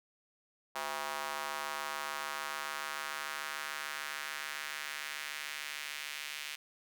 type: tone with high-pass filter sweep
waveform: square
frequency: 73.42 Hz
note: D2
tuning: in tune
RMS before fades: -40 dBFS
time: 0.75-6.56 s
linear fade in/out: 10 ms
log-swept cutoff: 880 to 2400 Hz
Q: 1.6
effects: none